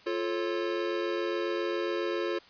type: chord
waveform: square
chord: F augmented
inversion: none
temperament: just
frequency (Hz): 349.2 / 436.5 / 545.7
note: F4 / A4 / C#5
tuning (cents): 0 / -14 / -27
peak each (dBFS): -32 / -35 / -36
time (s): 0.06-2.39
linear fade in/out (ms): 10
effects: white hiss -55 dBFS RMS until 2.49 s + resampled to 11025 Hz